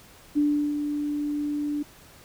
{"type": "tone with ADSR envelope", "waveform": "sine", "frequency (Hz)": 293.7, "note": "D4", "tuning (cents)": 0, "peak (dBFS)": -18, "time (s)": [0.35, 1.83], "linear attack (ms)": 26, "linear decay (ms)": 360, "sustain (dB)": -7, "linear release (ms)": 8, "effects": ["pink hiss -51 dBFS RMS until 2.24 s"]}